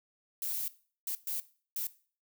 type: noise bursts at uneven times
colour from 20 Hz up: violet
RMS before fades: -35 dBFS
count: 4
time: 0.42-0.68 / 1.07-1.15 / 1.27-1.4 / 1.76-1.87 s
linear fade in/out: 2 ms
effects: noise-tail reverb RT60 0.4 s tail -17 dB re dry